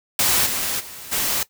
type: noise with level steps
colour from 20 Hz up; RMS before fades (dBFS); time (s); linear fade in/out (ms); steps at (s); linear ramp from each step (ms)
white; -18 / -24 / -37 / -22; 0.19-1.43; 2; 0.45 / 0.79 / 1.11; 20
effects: noise-tail reverb RT60 0.1 s tail -17 dB re dry